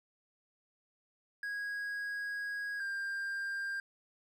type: tone pair in turn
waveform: triangle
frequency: 1650 / 1594.7 Hz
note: G#6 / G6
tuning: -12 / +29 cents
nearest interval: minor second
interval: 59 cents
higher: first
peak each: -34 / -33 dBFS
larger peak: second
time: 1.43-2.8 / 2.8-3.8 s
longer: first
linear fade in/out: 2 ms
effects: none